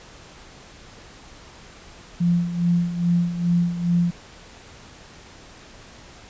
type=tone with tremolo; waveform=sine; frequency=173.2 Hz; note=F3; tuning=14 cents flat; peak=-15 dBFS; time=2.2-4.11 s; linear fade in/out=10 ms; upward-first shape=sine; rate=2.4 Hz; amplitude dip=70%; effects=pink hiss -45 dBFS RMS until 6.29 s + resampled to 16000 Hz